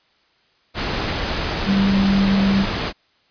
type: tone in noise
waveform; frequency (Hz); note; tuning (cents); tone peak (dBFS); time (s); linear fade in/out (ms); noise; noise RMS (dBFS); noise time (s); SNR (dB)
sine; 196; G3; 0; -14; 1.65-2.66; 50; pink; -23; 0.74-2.93; +6
effects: white hiss -60 dBFS RMS until 3.3 s + resampled to 11025 Hz